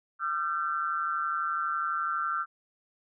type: tone cluster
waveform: sine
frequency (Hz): 1206 / 1358 / 1548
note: D6 / F6 / G6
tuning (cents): +46 / -49 / -22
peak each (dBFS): -34 / -29 / -36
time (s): 0.19-2.46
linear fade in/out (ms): 50
effects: none